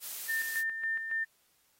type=noise; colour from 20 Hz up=blue; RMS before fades=-39 dBFS; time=0-0.64 s; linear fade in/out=50 ms
type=tone with tremolo; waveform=sine; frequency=1800 Hz; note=A6; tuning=39 cents sharp; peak=-29 dBFS; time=0.28-1.25 s; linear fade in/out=20 ms; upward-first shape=square; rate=3.6 Hz; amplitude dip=50%
effects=white hiss -70 dBFS RMS until 1.79 s + AAC 48 kbps

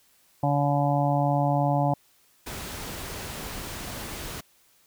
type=harmonic tone; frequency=142.9 Hz; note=D3; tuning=47 cents flat; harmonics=1 / 2 / 4 / 5 / 6 / 7; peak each=-24 / -29 / -29 / -27 / -29 / -37 dBFS; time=0.43-1.94 s; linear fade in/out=5 ms
type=noise; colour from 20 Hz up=pink; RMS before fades=-36 dBFS; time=2.46-4.41 s; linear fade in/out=10 ms
effects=white hiss -62 dBFS RMS until 4.86 s

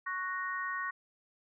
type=chord; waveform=sine; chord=F# major; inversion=second; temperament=equal; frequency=1108.7 / 1480 / 1864.7 Hz; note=C#6 / F#6 / A#6; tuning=0 / 0 / 0 cents; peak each=-37 / -40 / -37 dBFS; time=0.06-0.91 s; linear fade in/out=10 ms; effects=none

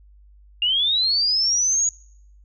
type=linear sweep; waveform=sine; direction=up; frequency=2794 to 6790 Hz; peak=-17 dBFS; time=0.62-1.89 s; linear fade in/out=2 ms; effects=noise-tail reverb RT60 0.7 s tail -24 dB re dry + added 50 Hz sine -47 dBFS peak until 2.44 s

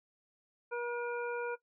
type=harmonic tone; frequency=478.9 Hz; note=A#4; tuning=47 cents sharp; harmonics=1 / 2 / 3 / 5; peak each=-36 / -41 / -40 / -48 dBFS; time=0.71-1.56 s; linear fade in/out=20 ms; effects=noise-tail reverb RT60 0.1 s tail -18 dB re dry

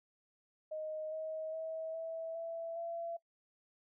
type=tone with pitch steps; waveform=sine; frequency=622.3 / 632.4 / 642.8 / 653.2 / 663.9 / 674.7 Hz; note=D#5 / D#5 / E5 / E5 / E5 / E5; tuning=0 / +28 / -44 / -16 / +12 / +40 cents; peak=-38 dBFS; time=0.71-3.17 s; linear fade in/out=10 ms; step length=410 ms; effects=noise-tail reverb RT60 0.1 s tail -20 dB re dry

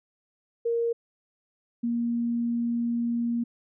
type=tone pair in turn; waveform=sine; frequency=466.2 / 235.6 Hz; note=A#4 / A#3; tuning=0 / +19 cents; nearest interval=octave; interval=1181 cents; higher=first; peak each=-23 / -24 dBFS; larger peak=first; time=0.65-0.93 / 1.83-3.44 s; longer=second; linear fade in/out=10 ms; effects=none

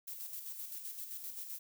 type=noise with tremolo; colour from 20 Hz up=violet; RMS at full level=-43 dBFS; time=0.07-1.59 s; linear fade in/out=10 ms; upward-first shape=square; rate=7.7 Hz; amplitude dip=45%; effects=none

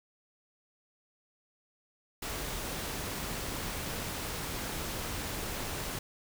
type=noise; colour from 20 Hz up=pink; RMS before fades=-37 dBFS; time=2.22-5.99 s; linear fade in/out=5 ms; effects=none

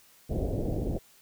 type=low-pass noise; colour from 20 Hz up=pink; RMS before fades=-30 dBFS; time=0.29-0.99 s; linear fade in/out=20 ms; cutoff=650 Hz; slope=48 dB/octave; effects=white hiss -59 dBFS RMS until 1.21 s

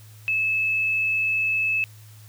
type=tone; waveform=sine; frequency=2605 Hz; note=E7; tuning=21 cents flat; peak=-20 dBFS; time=0.28-1.84 s; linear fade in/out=0 ms; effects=added 107 Hz sine -44 dBFS peak until 2.28 s + white hiss -53 dBFS RMS until 2.28 s

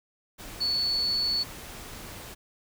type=tone in noise; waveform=sine; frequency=4435 Hz; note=C#8; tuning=in tune; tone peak=-24 dBFS; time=0.6-1.44 s; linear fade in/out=20 ms; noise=pink; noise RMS=-42 dBFS; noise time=0.38-2.35 s; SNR=+15 dB; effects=none

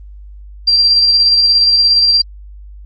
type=tone with tremolo; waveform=sine; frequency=4727 Hz; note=D8; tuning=10 cents sharp; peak=-6 dBFS; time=0.67-2.22 s; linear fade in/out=10 ms; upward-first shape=square; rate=17 Hz; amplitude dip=25%; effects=added 50 Hz sine -31 dBFS peak until 2.85 s + Opus 24 kbps

